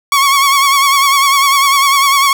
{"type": "tone with vibrato", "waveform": "sawtooth", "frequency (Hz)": 1108, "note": "C#6", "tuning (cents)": -1, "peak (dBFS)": -4, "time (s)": [0.12, 2.33], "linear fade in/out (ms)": 2, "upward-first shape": "triangle", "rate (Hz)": 10, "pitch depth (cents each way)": 66, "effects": []}